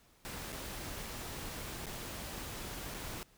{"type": "noise with dropouts", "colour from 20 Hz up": "pink", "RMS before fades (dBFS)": -43, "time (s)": [0.25, 3.23], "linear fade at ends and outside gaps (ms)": 0, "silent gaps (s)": [[0.522, 0.527], [1.858, 1.867], [2.941, 2.945]], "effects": ["pink hiss -66 dBFS RMS until 3.37 s"]}